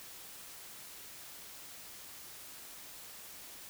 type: silence
effects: white hiss -50 dBFS RMS until 3.69 s